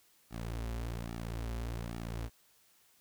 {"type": "tone with flanger", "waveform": "sawtooth", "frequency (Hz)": 57.4, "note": "A#1", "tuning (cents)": -26, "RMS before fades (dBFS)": -39, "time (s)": [0.3, 2.3], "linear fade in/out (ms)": 50, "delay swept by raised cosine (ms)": [1.9, 6.5], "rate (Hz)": 1.2, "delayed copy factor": -0.95, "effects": ["white hiss -67 dBFS RMS until 3 s"]}